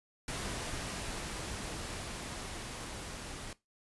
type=noise with level ramp; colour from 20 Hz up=pink; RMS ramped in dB=-38 to -44 dBFS; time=0.28-3.53 s; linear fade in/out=2 ms; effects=noise-tail reverb RT60 0.2 s tail -19 dB re dry + resampled to 24000 Hz